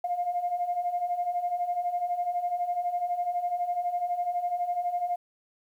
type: beating tone pair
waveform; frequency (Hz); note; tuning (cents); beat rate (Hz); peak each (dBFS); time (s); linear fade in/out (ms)
sine; 698 / 710; F5 / F5; -1 / +28; 12; -32 / -27; 0.04-5.16; 5
effects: tanh soft clip ceiling -19 dBFS + 10-bit